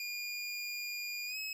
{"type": "tone with pitch glide", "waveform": "25% pulse", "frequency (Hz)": [2423, 2567], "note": ["D#7", "E7"], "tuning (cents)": [-47, -47], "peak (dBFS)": -34, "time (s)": [0, 1.53], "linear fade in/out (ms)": 2, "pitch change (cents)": 100, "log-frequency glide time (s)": [1.26, 1.38], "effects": []}